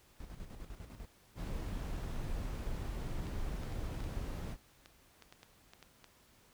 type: noise with tremolo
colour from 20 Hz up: brown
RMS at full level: -46 dBFS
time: 0.2-1.06 s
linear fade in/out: 2 ms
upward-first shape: square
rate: 10 Hz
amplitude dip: 60%
type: noise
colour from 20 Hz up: brown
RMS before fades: -39 dBFS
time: 1.35-4.57 s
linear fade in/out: 50 ms
type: clicks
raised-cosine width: 0.2 ms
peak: -35 dBFS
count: 12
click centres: 3.269 / 3.634 / 3.724 / 4.005 / 4.041 / 4.859 / 5.223 / 5.325 / 5.431 / 5.735 / 5.827 / 6.043 s
effects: pink hiss -65 dBFS RMS until 6.53 s